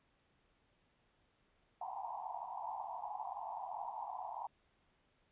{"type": "band-pass noise", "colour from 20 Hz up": "pink", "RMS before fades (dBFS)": -44, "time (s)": [1.81, 4.47], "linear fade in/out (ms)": 5, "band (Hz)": [710, 1000], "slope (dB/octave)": 96, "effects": ["pink hiss -75 dBFS RMS until 5.31 s", "resampled to 8000 Hz"]}